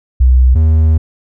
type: tone pair in turn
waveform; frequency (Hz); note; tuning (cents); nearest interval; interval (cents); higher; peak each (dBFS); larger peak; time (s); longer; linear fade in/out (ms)
sine / triangle; 63.3 / 79.18; B1 / D#2; +43 / +31; major third; 388; second; -4; neither; 0.2-0.55 / 0.55-0.98; second; 10
effects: none